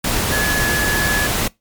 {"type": "tone in noise", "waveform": "sine", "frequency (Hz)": 1700, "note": "G#6", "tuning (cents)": 40, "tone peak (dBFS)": -18, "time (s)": [0.32, 1.27], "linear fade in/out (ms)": 5, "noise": "pink", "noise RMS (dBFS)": -19, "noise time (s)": [0.04, 1.48], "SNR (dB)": -2, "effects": ["noise-tail reverb RT60 0.2 s tail -24 dB re dry", "MP3 96 kbps"]}